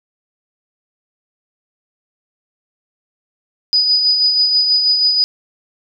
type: tone with tremolo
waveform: sine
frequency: 4963 Hz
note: D#8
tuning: 5 cents flat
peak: -9 dBFS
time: 3.73-5.24 s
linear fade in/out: 0 ms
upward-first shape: sine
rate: 6.2 Hz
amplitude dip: 40%
effects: none